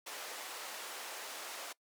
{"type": "band-pass noise", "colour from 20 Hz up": "pink", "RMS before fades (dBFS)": -45, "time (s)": [0.06, 1.73], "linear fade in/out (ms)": 10, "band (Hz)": [550, 14000], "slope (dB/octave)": 12, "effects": ["noise-tail reverb RT60 0.1 s tail -22 dB re dry", "high-pass 300 Hz 12 dB/octave"]}